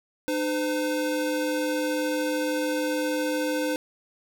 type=tone pair together; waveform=square; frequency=303.2 / 510 Hz; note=D#4 / C5; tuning=-45 / -44 cents; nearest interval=major sixth; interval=901 cents; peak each=-28 dBFS; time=0.28-3.76 s; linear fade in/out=0 ms; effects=none